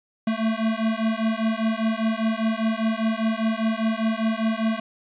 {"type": "beating tone pair", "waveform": "square", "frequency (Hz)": [220, 225], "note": ["A3", "A3"], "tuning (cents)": [0, 39], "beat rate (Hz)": 5, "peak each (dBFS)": -25, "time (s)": [0.27, 4.8], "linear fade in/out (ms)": 5, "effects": ["resampled to 8000 Hz", "9-bit"]}